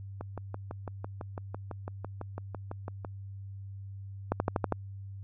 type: two click trains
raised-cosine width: 1 ms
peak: -13 / -24 dBFS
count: 6 / 18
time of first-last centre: 4.32-4.723 / 0.21-3.048 s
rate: 12.4 / 5.99 Hz
effects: added 98 Hz sine -40 dBFS peak until 5.23 s